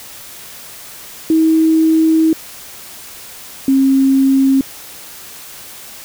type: tone pair in turn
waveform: sine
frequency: 320 / 269.1 Hz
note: D#4 / C4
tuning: +49 / +49 cents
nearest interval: minor third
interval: 300 cents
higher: first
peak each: -8 dBFS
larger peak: neither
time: 1.3-2.33 / 3.68-4.61 s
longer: first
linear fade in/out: 2 ms
effects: white hiss -34 dBFS RMS until 6.04 s